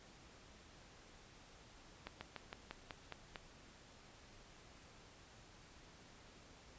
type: slowing click train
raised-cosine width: 0.3 ms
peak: -29 dBFS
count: 8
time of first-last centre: 2.07-3.358 s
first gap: 140 ms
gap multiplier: 1.09
effects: pink hiss -61 dBFS RMS until 6.78 s + resampled to 16000 Hz